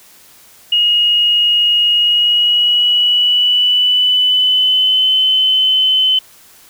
sine tone with pitch glide, 2876 to 3047 Hz, F#7 to G7, -50 to -50 cents, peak -9 dBFS, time 0.72-6.19 s, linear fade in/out 5 ms, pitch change +100 cents, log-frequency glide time 1.93-5.11 s, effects white hiss -44 dBFS RMS until 6.69 s

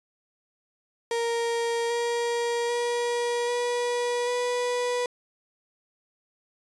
35% pulse tone with pitch steps, 466.2 / 472.2 / 478.2 / 484.3 / 490.5 Hz, A#4 / A#4 / A#4 / B4 / B4, 0 / +22 / +44 / -34 / -12 cents, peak -23 dBFS, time 1.11-5.06 s, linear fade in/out 2 ms, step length 790 ms, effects resampled to 22050 Hz

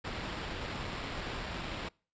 pink noise with sample-and-hold, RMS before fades -39 dBFS, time 0.04-1.89 s, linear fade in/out 10 ms, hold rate 6300 Hz, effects noise-tail reverb RT60 0.4 s tail -26 dB re dry + resampled to 16000 Hz

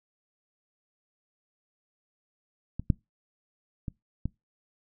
clicks, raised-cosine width 5 ms, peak -20 / -9 / -21 / -17 dBFS, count 4, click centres 2.796 / 2.902 / 3.882 / 4.256 s, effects noise-tail reverb RT60 0.2 s tail -24 dB re dry

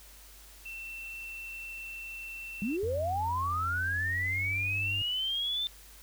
sine tone, 2688 Hz, E7, 33 cents sharp, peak -39 dBFS, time 0.65-2.77 s, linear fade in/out 10 ms
sine linear sweep, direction up, 187.5 to 3585 Hz, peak -29 dBFS, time 2.62-5.67 s, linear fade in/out 0 ms
triangle tone with pitch glide, 87.31 to 99.14 Hz, F2 to G2, 0 to +20 cents, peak -33 dBFS, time 2.83-5.02 s, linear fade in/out 0 ms, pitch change +220 cents, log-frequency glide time 3.84-4.85 s
effects added 50 Hz sine -54 dBFS peak until 6.02 s + white hiss -54 dBFS RMS until 6.02 s

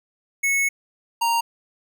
square tone pair in turn, 2200 / 929.5 Hz, C#7 / A#5, -14 / -5 cents, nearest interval octave + minor third, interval 1491 cents, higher first, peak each -19 dBFS, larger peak neither, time 0.43-0.69 / 1.21-1.41 s, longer first, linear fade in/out 10 ms, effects none

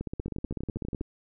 two click trains, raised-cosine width 3 ms, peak -20 / -22 dBFS, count 17 / 11, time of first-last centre 0.01-1.01 / 0.2-1.013 s, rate 16 / 12.3 Hz, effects none

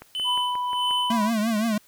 click train, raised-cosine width 0.5 ms, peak -24 dBFS, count 6, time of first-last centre 0.02-0.91 s, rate 5.62 Hz
triangle tone with tremolo, 3026 Hz, F#7, 38 cents sharp, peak -21 dBFS, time 0.15-1.12 s, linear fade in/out 0 ms, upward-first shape sine, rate 1.6 Hz, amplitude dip 90%
sine tone, 987.8 Hz, B5, in tune, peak -24 dBFS, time 0.24-1.31 s, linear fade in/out 50 ms
square tone with vibrato, 220 Hz, A3, in tune, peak -22 dBFS, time 1.1-1.78 s, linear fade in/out 5 ms, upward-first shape triangle, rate 5.8 Hz, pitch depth 120 cents each way
effects white hiss -57 dBFS RMS until 1.87 s

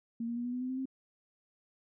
sine tone with pitch steps, 231.3 / 235.8 / 240.3 / 244.9 / 249.6 / 254.4 / 259.3 / 264.3 Hz, A#3 / A#3 / B3 / B3 / B3 / C4 / C4 / C4, -13 / +20 / -47 / -14 / +19 / -48 / -15 / +18 cents, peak -33 dBFS, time 0.2-0.856 s, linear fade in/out 5 ms, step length 82 ms, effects none

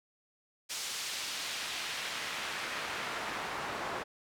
pink noise with band-pass filter sweep, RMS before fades -38 dBFS, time 0.69-4.04 s, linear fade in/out 20 ms, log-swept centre 5500 to 940 Hz, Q 0.83, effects none

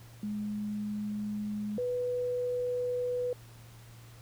sine tone pair in turn, 209.1 / 493.6 Hz, G#3 / B4, +12 / -1 cents, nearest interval octave + minor third, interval 1487 cents, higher second, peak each -32 / -29 dBFS, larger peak second, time 0.23-1.78 / 1.78-3.33 s, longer neither, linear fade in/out 2 ms, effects added 116 Hz sine -50 dBFS peak until 4.21 s + pink hiss -57 dBFS RMS until 4.21 s

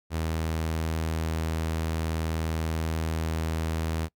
sawtooth tone, 80.5 Hz, E2, 41 cents flat, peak -23 dBFS, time 0.1-4.09 s, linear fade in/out 50 ms, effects noise-tail reverb RT60 0.1 s tail -23 dB re dry

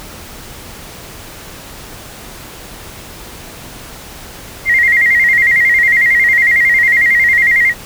sine tone with vibrato, 2003 Hz, B6, 24 cents sharp, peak -7 dBFS, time 4.65-7.74 s, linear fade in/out 50 ms, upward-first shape square, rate 11 Hz, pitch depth 86 cents each way, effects pink hiss -32 dBFS RMS until 7.85 s

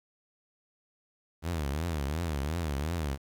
sawtooth tone with vibrato, 77 Hz, D#2, 17 cents flat, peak -26 dBFS, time 1.42-3.18 s, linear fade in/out 50 ms, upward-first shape triangle, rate 2.8 Hz, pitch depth 250 cents each way, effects 10-bit

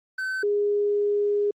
triangle / sine tone pair in turn, 1529 / 411.1 Hz, G6 / G#4, -44 / -18 cents, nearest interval octave + major seventh, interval 2274 cents, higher first, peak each -24 / -20 dBFS, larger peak second, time 0.18-0.43 / 0.43-1.51 s, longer second, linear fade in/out 5 ms, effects Opus 24 kbps

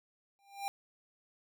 square tone with exponential growth, 796 Hz, G5, 26 cents sharp, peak -32 dBFS, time 0.39-0.68 s, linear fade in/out 0 ms, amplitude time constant 61 ms, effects none

